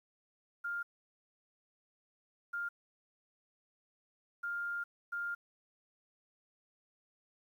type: tone bursts at uneven times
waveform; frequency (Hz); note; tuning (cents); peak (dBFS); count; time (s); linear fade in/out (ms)
sine; 1403; F6; +8; -35; 4; 0.64-0.83 / 2.53-2.69 / 4.43-4.84 / 5.12-5.35; 10
effects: 11-bit